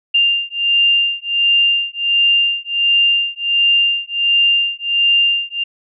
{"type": "beating tone pair", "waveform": "sine", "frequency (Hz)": [2794, 2795.4], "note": ["F7", "F7"], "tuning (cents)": [0, 1], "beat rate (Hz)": 1.4, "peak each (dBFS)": -15, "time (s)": [0.14, 5.64], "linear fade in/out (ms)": 10, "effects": []}